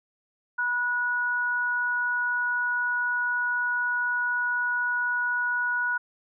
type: tone pair together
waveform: sine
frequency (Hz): 975.8 / 1462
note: B5 / F#6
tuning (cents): -21 / -21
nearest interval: perfect fifth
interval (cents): 700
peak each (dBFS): -32 / -24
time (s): 0.58-5.98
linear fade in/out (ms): 10
effects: none